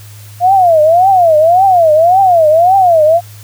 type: tone with vibrato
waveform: sine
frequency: 690 Hz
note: F5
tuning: 21 cents flat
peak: -4 dBFS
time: 0.4-3.21 s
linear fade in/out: 50 ms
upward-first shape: triangle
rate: 1.8 Hz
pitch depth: 250 cents each way
effects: added 104 Hz sine -31 dBFS peak until 3.43 s + white hiss -39 dBFS RMS until 3.43 s